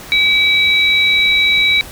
sine tone pair together, 2300 / 3868 Hz, D7 / B7, -37 / -37 cents, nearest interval major sixth, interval 900 cents, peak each -11 / -14 dBFS, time 0.12-1.81 s, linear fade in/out 0 ms, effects pink hiss -33 dBFS RMS until 1.91 s

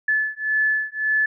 sine beating tone pair, 1730 / 1731.8 Hz, A6 / A6, -30 / -28 cents, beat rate 1.8 Hz, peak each -22 dBFS, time 0.08-1.26 s, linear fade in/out 5 ms, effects none

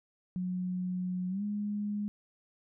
sine tone with pitch glide, 182.1 to 206.8 Hz, F#3 to G#3, -27 to -7 cents, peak -31 dBFS, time 0.36-2.08 s, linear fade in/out 0 ms, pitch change +220 cents, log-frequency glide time 1.29-1.43 s, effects none

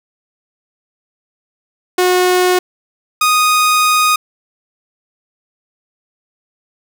sawtooth tone pair in turn, 363.5 / 1241.9 Hz, F#4 / D#6, -31 / -4 cents, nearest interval octave + major sixth, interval 2127 cents, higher second, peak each -6 dBFS, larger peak neither, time 1.98-2.59 / 3.21-4.16 s, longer second, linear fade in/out 5 ms, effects none

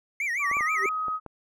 triangle tone with vibrato, 2093 Hz, C7, in tune, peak -24 dBFS, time 0.2-0.89 s, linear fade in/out 2 ms, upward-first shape sine, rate 6.2 Hz, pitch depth 220 cents each way
sine tone with pitch glide, 1150 to 1261.3 Hz, D6 to D#6, -37 to +23 cents, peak -26 dBFS, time 0.39-1.2 s, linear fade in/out 50 ms, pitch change +160 cents, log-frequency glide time 0.56-0.67 s
clicks, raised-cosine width 1 ms, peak -25 dBFS, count 5, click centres 0.514 / 0.569 / 0.608 / 1.083 / 1.263 s
sine tone with exponential growth, 392 Hz, G4, in tune, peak -24 dBFS, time 0.73-0.86 s, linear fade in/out 2 ms, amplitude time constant 28 ms
effects none

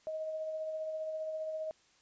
sine tone with tremolo, 629 Hz, D#5, 19 cents sharp, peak -34 dBFS, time 0.07-1.71 s, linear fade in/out 0 ms, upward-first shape sine, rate 15 Hz, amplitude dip 30%, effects white hiss -67 dBFS RMS until 2.01 s + resampled to 16000 Hz

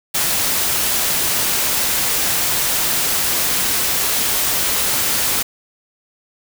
white noise, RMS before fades -18 dBFS, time 0.14-5.43 s, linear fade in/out 10 ms, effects none

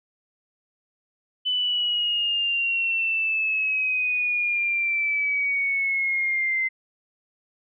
sine exponential sweep, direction down, 3007 to 2066 Hz, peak -21 dBFS, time 1.45-6.69 s, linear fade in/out 20 ms, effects none

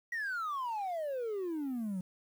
triangle exponential sweep, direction down, 1932 to 178 Hz, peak -31 dBFS, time 0.12-2.01 s, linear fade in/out 5 ms, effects tanh soft clip ceiling -28 dBFS + 10-bit

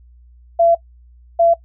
sine tone bursts at uneven times, 676 Hz, E5, 43 cents sharp, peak -9 dBFS, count 2, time 0.59-0.75 / 1.39-1.54 s, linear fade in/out 10 ms, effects noise-tail reverb RT60 0.1 s tail -18 dB re dry + added 60 Hz sine -43 dBFS peak until 1.64 s

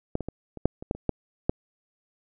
clicks, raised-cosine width 2 ms, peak -12 / -19 / -19 / -25 / -6 / -24 / -11 / -25 / -10 / -8 dBFS, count 10, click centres 0.154 / 0.207 / 0.286 / 0.573 / 0.656 / 0.825 / 0.911 / 0.95 / 1.093 / 1.495 s, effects none

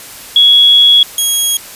sine / 15% pulse tone pair in turn, 3348 / 3300 Hz, G#7 / G#7, +13 / -12 cents, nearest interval unison, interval 25 cents, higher first, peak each -3 dBFS, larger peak neither, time 0.36-1.03 / 1.18-1.57 s, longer first, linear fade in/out 2 ms, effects white hiss -31 dBFS RMS until 1.75 s + resampled to 32000 Hz

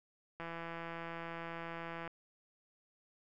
click train, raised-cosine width 0.5 ms, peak -29 dBFS, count 281, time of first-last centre 0.4-2.077 s, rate 167 Hz, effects none

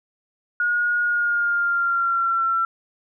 sine tone with pitch glide, 1440 to 1351.4 Hz, F#6 to E6, -47 to +43 cents, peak -18 dBFS, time 0.6-2.65 s, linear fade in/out 2 ms, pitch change -110 cents, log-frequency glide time 1.02-2.43 s, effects none

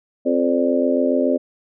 harmonic tone with a mistuned harmonic, 87.5 Hz, F2, 4 cents sharp, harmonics 3 / 4 / 5 / 6 / 7, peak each -19 / -24 / -24 / -23 / -21 dBFS, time 0.25-1.38 s, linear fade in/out 20 ms, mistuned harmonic 7, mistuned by -60 cents, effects none

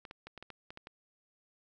clicks, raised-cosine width 0.3 ms, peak -30 dBFS, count 9, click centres 0.052 / 0.111 / 0.27 / 0.377 / 0.426 / 0.503 / 0.705 / 0.774 / 0.871 s, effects none

